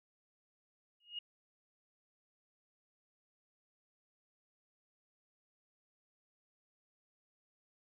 sine tone with exponential growth, 2867 Hz, F7, 45 cents sharp, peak -36 dBFS, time 1-1.19 s, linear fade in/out 5 ms, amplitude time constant 40 ms, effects none

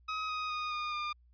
sawtooth tone with pitch steps, 1268 / 1252 / 1236.2 / 1220.6 / 1205.2 Hz, D#6 / D#6 / D#6 / D#6 / D6, +32 / +10 / -12 / -34 / +44 cents, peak -30 dBFS, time 0.08-1.13 s, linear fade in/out 10 ms, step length 210 ms, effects added 60 Hz sine -60 dBFS peak until 1.33 s + resampled to 11025 Hz

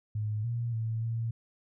sine tone with pitch steps, 106.6 / 118 / 112.4 / 114.7 Hz, G#2 / A#2 / A2 / A#2, +46 / +22 / +37 / -28 cents, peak -29 dBFS, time 0.15-1.31 s, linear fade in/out 5 ms, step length 290 ms, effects none

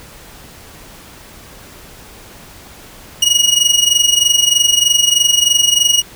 25% pulse tone with amplitude modulation, 2893 Hz, F#7, 40 cents flat, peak -3 dBFS, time 3.22-6.02 s, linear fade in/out 5 ms, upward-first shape sine, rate 23.2 Hz, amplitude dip 75%, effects pink hiss -38 dBFS RMS until 6.15 s

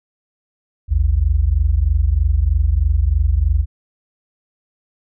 sine tone pair together, 55.93 / 79.1 Hz, A1 / D#2, +29 / +29 cents, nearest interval tritone, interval 600 cents, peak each -15 dBFS, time 0.88-3.66 s, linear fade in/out 50 ms, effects none

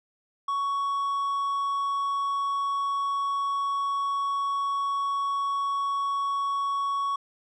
triangle tone, 1116 Hz, C#6, 11 cents sharp, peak -23 dBFS, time 0.48-7.16 s, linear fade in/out 5 ms, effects resampled to 22050 Hz

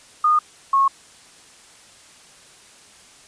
sine tone pair in turn, 1226 / 1092.2 Hz, D#6 / C#6, -26 / -26 cents, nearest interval major second, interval 200 cents, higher first, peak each -13 / -13 dBFS, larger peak neither, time 0.24-0.39 / 0.73-0.88 s, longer neither, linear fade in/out 5 ms, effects white hiss -48 dBFS RMS until 3.27 s + resampled to 22050 Hz

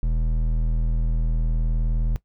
triangle tone with hard clipping, 40.22 Hz, E1, 42 cents flat, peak -21 dBFS, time 0.03-2.16 s, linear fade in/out 0 ms, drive 13 dB, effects noise-tail reverb RT60 0.1 s tail -18 dB re dry

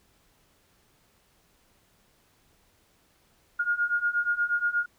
sine beating tone pair, 1420 / 1428.4 Hz, F6 / F6, +28 / +39 cents, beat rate 8.4 Hz, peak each -28 / -26 dBFS, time 3.59-4.86 s, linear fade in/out 10 ms, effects pink hiss -65 dBFS RMS until 4.98 s

